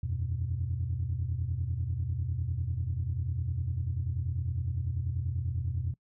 sine chord, E suspended second, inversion none, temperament equal, 82.41 / 92.5 / 123.47 Hz, E2 / F#2 / B2, 0 / 0 / 0 cents, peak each -33 dBFS, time 0.03-5.94 s, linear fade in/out 5 ms, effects noise-tail reverb RT60 0.1 s tail -24 dB re dry + tanh soft clip ceiling -22 dBFS

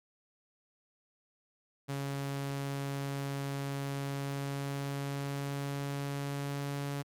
sawtooth tone with pitch glide, 139.2 to 141.55 Hz, C#3 to C#3, +8 to +37 cents, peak -30 dBFS, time 1.88-7.03 s, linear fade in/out 20 ms, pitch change +29 cents, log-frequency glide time 4.04-6.92 s, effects MP3 96 kbps

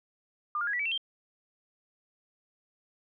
sine tone with pitch steps, 1200 / 1410.7 / 1658.3 / 1949.4 / 2292 / 2694 / 3167 Hz, D6 / F6 / G#6 / B6 / D7 / E7 / G7, +37 / +17 / -3 / -23 / -43 / +37 / +17 cents, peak -28 dBFS, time 0.55-0.977 s, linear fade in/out 2 ms, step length 61 ms, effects none

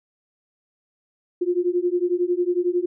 sine beating tone pair, 349.2 / 360.2 Hz, F4 / F#4, 0 / -46 cents, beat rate 11 Hz, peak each -22 dBFS, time 1.41-2.86 s, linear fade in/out 10 ms, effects none

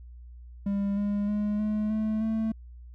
triangle tone with pitch steps, 200 / 204.1 / 208.3 / 212.5 / 216.8 / 221.3 Hz, G3 / G#3 / G#3 / G#3 / A3 / A3, +35 / -30 / +5 / +40 / -25 / +10 cents, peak -23 dBFS, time 0.66-2.52 s, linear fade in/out 5 ms, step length 310 ms, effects added 60 Hz sine -43 dBFS peak until 2.94 s

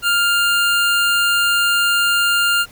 25% pulse tone, 1400 Hz, F6, 4 cents sharp, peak -10 dBFS, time 0.02-2.66 s, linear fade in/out 50 ms, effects pink hiss -45 dBFS RMS until 2.71 s

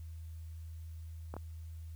clicks, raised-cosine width 1 ms, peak -28 dBFS, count 2, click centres 1.34 / 1.366 s, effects added 81 Hz sine -43 dBFS peak until 1.95 s + white hiss -68 dBFS RMS until 1.95 s

